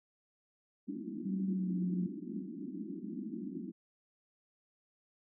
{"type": "band-pass noise", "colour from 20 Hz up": "pink", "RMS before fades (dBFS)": -42, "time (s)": [0.87, 3.72], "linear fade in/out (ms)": 20, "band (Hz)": [180, 350], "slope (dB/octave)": 96}
{"type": "tone with pitch glide", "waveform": "sine", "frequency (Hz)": [191.5, 180.75], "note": ["G3", "F#3"], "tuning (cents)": [-40, -40], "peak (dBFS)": -32, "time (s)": [1.25, 2.07], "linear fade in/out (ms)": 10, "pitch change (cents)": -100, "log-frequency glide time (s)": [1.48, 1.74]}
{"effects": []}